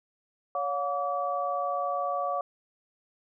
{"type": "tone cluster", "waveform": "sine", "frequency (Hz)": [562, 716, 1150], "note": ["C#5", "F5", "D6"], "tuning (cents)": [24, 43, -37], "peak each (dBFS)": [-32, -31, -31], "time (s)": [0.55, 2.41], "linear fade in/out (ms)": 2, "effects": []}